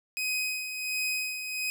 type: tone with tremolo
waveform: sawtooth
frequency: 2514 Hz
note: D#7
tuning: 17 cents sharp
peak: -24 dBFS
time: 0.17-1.7 s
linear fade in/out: 0 ms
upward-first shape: sine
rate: 1.4 Hz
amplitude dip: 55%
effects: none